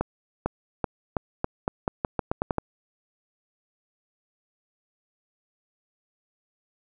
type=accelerating click train; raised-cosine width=1 ms; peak=-10 dBFS; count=13; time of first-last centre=0.01-2.583 s; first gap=450 ms; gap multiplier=0.85; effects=none